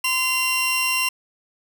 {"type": "tone pair together", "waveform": "sawtooth", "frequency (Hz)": [1030, 2763], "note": ["C6", "F7"], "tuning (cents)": [-28, -19], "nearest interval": "octave + perfect fourth", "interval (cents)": 1709, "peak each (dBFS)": [-22, -17], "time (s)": [0.04, 1.09], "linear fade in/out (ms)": 5, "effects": []}